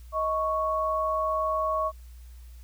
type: tone pair together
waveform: sine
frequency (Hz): 630.7 / 1108.7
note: D#5 / C#6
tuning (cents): +23 / 0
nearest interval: minor seventh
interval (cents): 977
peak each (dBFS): -28 / -26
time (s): 0.12-1.92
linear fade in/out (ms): 50
effects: added 60 Hz sine -43 dBFS peak until 2.63 s + white hiss -61 dBFS RMS until 2.63 s